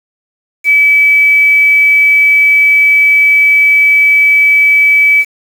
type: tone with quantisation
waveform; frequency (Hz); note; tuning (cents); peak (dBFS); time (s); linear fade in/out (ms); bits
sine; 2295; D7; -40; -4; 0.64-5.25; 50; 5
effects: none